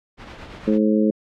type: noise with tremolo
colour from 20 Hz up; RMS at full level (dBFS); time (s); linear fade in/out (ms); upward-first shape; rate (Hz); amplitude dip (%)
pink; -35; 0.17-0.79; 50; triangle; 8.8; 50
type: harmonic tone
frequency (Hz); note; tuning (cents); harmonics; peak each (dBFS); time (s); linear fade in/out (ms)
107.1; A2; -46; 2 / 3 / 4 / 5; -17 / -21 / -23 / -25; 0.67-1.11; 10
effects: low-pass 3000 Hz 12 dB/octave